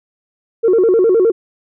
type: tone with vibrato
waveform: sine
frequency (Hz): 410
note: G#4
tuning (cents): -22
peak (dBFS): -7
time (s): 0.63-1.32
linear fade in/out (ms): 20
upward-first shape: square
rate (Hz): 9.7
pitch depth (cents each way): 190
effects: tanh soft clip ceiling -5 dBFS